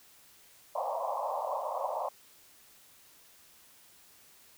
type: band-pass noise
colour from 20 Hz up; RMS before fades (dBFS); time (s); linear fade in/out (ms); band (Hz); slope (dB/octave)
pink; -34; 0.75-2.09; 5; 530 to 1100; 96
effects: white hiss -59 dBFS RMS until 4.57 s